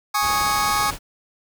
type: chord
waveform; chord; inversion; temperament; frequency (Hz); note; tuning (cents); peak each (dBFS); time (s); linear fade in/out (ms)
sawtooth; Ab suspended fourth; none; just; 830.6 / 1107.5 / 1245.9; Ab5 / Db6 / Eb6; 0 / -2 / +2; -19; 0.14-0.91; 10
type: noise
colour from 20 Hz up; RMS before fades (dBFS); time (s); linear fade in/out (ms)
pink; -32; 0.2-0.99; 50
effects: none